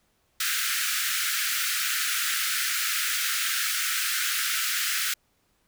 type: high-pass noise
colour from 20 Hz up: pink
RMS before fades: -27 dBFS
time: 0.4-5.14 s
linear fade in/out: 5 ms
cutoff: 1300 Hz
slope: 96 dB/octave
effects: pink hiss -69 dBFS RMS until 5.67 s